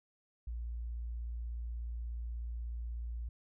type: tone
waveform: sine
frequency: 58.27 Hz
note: A#1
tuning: in tune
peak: -37 dBFS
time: 0.47-3.29 s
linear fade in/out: 5 ms
effects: none